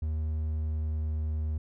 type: tone with pitch glide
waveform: triangle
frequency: 77.78 to 77.29 Hz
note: D#2 to D#2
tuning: 0 to -11 cents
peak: -26 dBFS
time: 0.02-1.58 s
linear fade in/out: 5 ms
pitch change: -11 cents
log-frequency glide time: 0.33-1.28 s
effects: none